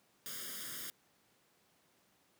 white noise with comb filter, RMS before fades -44 dBFS, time 0.26-0.9 s, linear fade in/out 0 ms, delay 0.59 ms, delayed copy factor +1, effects pink hiss -71 dBFS RMS until 2.39 s + high-pass 150 Hz 12 dB/octave

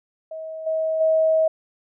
sine tone with level steps, 638 Hz, D#5, 43 cents sharp, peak -30 / -20 / -15 dBFS, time 0.31-1.48 s, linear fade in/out 5 ms, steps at 0.66 / 1 s, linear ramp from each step 10 ms, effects none

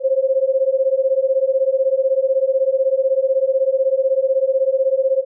sine beating tone pair, 523.3 / 539.3 Hz, C5 / C#5, 0 / -48 cents, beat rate 16 Hz, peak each -17 dBFS, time 0-5.25 s, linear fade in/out 50 ms, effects none

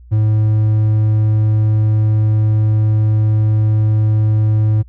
triangle tone, 107.8 Hz, A2, 35 cents flat, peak -8 dBFS, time 0.11-4.83 s, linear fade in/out 20 ms, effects added 60 Hz sine -37 dBFS peak until 4.88 s

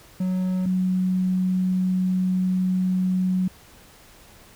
triangle / sine tone pair in turn, 184.8 / 184.8 Hz, F#3 / F#3, -2 / -2 cents, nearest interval unison, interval 0 cents, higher neither, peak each -19 dBFS, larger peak neither, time 0.2-0.66 / 0.66-3.48 s, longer second, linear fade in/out 5 ms, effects pink hiss -50 dBFS RMS until 4.55 s

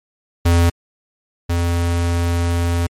square tone pair in turn, 85.4 / 85.82 Hz, F2 / F2, -38 / -30 cents, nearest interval unison, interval 8 cents, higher second, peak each -11 / -16 dBFS, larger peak first, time 0.45-0.7 / 1.49-2.87 s, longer second, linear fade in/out 10 ms, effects MP3 64 kbps

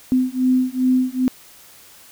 sine beating tone pair, 254.5 / 257 Hz, C4 / C4, -48 / -31 cents, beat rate 2.5 Hz, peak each -18 dBFS, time 0.12-1.28 s, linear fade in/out 0 ms, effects white hiss -46 dBFS RMS until 2.11 s

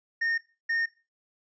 triangle tone pair in turn, 1835 / 1835 Hz, A#6 / A#6, -28 / -28 cents, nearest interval unison, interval 0 cents, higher neither, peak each -23 dBFS, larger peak neither, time 0.21-0.38 / 0.69-0.86 s, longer neither, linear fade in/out 10 ms, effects noise-tail reverb RT60 0.3 s tail -17 dB re dry + resampled to 16000 Hz

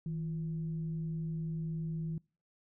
sine tone with frequency modulation, 160.7 Hz, E3, 44 cents flat, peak -34 dBFS, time 0.06-2.18 s, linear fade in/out 2 ms, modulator 189 Hz, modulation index 0.22, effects noise-tail reverb RT60 0.4 s tail -26 dB re dry

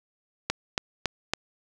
click train, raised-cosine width 0.2 ms, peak -7 dBFS, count 4, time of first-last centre 0.5-1.336 s, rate 3.59 Hz, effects none

